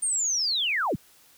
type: linear sweep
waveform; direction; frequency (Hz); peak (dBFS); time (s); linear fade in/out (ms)
sine; down; 9000 to 65.41; -23; 0.02-0.96; 10
effects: white hiss -57 dBFS RMS until 1.37 s